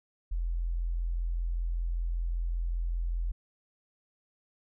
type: tone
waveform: sine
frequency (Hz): 42.58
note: F1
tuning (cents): -43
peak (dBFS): -28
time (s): 0.31-3.32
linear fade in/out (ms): 10
effects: none